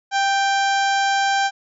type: harmonic tone with a mistuned harmonic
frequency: 790 Hz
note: G5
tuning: 13 cents sharp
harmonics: 1 / 2 / 3 / 4 / 5 / 6 / 7 / 8 / 9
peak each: -18 / -22 / -31 / -30 / -33 / -36 / -33 / -36 / -37 dBFS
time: 0.11-1.51 s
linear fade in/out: 50 ms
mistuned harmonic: 2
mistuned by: -19 cents
effects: none